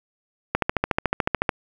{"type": "click train", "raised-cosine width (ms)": 0.5, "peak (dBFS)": -4, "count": 14, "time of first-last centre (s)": [0.55, 1.492], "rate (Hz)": 13.8, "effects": ["7-bit"]}